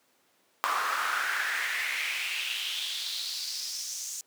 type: noise with high-pass filter sweep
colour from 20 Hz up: brown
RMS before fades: -32 dBFS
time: 0.64-4.21 s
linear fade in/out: 0 ms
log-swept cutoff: 1100 to 6800 Hz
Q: 4.1
effects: pink hiss -67 dBFS RMS until 4.26 s + high-pass 300 Hz 12 dB/octave